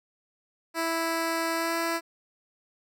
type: tone with pitch glide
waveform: 10% pulse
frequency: 329.6 to 332.9 Hz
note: E4 to E4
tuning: 0 to +17 cents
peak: -18 dBFS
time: 0.74-2.01 s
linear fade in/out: 50 ms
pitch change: +17 cents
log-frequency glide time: 1.54-1.75 s
effects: none